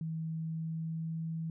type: tone with pitch glide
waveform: sine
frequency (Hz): 161 to 162.59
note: E3 to E3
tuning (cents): -41 to -24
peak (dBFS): -34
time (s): 0.01-1.5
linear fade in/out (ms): 2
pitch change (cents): +17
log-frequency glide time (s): 0.29-1.22
effects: none